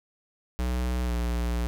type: tone with pitch glide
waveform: square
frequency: 61.7 to 59.39 Hz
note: B1 to A#1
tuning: -1 to +33 cents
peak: -26 dBFS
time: 0.59-1.67 s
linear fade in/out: 0 ms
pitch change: -66 cents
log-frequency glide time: 1.04-1.12 s
effects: none